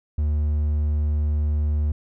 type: tone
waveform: triangle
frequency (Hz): 75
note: D2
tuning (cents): +37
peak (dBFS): -17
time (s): 0.18-1.92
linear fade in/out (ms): 5
effects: none